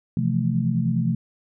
sine chord, F major seventh, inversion second, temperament equal with one note detuned, 128.57 / 164.81 / 174.61 / 220 Hz, C3 / E3 / F3 / A3, -30 / 0 / 0 / 0 cents, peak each -24 / -26 / -25 / -25 dBFS, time 0.17-1.15 s, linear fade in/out 2 ms, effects none

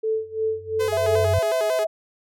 sine tone with tremolo, 440 Hz, A4, in tune, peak -19 dBFS, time 0.03-1.3 s, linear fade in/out 10 ms, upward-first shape sine, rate 2.9 Hz, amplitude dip 90%
sine tone with exponential growth, 94 Hz, F#2, 28 cents sharp, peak -18 dBFS, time 0.14-1.39 s, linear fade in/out 5 ms, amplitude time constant 270 ms
sawtooth tone with vibrato, 462.8 Hz, A#4, 13 cents flat, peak -22 dBFS, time 0.79-1.85 s, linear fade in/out 20 ms, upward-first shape square, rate 5.5 Hz, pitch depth 170 cents each way
sine tone with pitch glide, 659.3 to 647.2 Hz, E5 to E5, 0 to -32 cents, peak -20 dBFS, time 0.92-1.87 s, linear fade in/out 10 ms, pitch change -32 cents, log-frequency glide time 1.49-1.67 s
effects none

